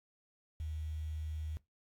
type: tone with quantisation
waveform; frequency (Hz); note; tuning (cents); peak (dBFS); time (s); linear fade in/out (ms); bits
sine; 77.7; D#2; -2; -37; 0.6-1.57; 0; 10
effects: noise-tail reverb RT60 0.2 s tail -20 dB re dry + AAC 64 kbps